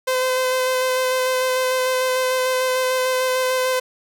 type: tone with vibrato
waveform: sawtooth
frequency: 513 Hz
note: C5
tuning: 34 cents flat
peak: -14 dBFS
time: 0.07-3.8 s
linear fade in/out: 10 ms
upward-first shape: square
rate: 6.7 Hz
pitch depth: 10 cents each way
effects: none